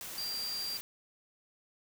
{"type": "tone in noise", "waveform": "sine", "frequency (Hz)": 4738, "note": "D8", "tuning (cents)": 14, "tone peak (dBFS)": -35, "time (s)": [0.18, 0.77], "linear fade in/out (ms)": 0, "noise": "white", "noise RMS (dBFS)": -43, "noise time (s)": [0.01, 0.81], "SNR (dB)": 5, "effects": []}